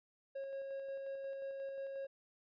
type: tone with tremolo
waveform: triangle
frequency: 545 Hz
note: C#5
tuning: 29 cents flat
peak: -38 dBFS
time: 0.35-2.07 s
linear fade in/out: 10 ms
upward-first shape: square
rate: 5.6 Hz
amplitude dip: 25%
effects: resampled to 11025 Hz